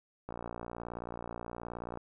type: click train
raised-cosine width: 1 ms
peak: -26 dBFS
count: 100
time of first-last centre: 0.29-1.974 s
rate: 58.8 Hz
effects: none